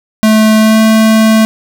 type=tone with pitch glide; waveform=square; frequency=217.4 to 220.2 Hz; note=A3 to A3; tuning=-21 to +2 cents; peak=-5 dBFS; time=0.23-1.45 s; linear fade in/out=0 ms; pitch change=+23 cents; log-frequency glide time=0.58-0.8 s; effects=none